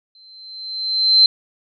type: tone with exponential growth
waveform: sine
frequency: 4100 Hz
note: C8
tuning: 36 cents flat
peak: -6 dBFS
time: 0.15-1.26 s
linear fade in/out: 2 ms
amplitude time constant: 240 ms
effects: none